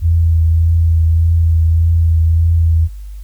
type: tone with vibrato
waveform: sine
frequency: 82.41 Hz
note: E2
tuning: in tune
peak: -8 dBFS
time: 0.01-2.89 s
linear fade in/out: 50 ms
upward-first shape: triangle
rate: 1.7 Hz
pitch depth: 25 cents each way
effects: added 50 Hz sine -26 dBFS peak until 3.23 s + white hiss -52 dBFS RMS until 3.23 s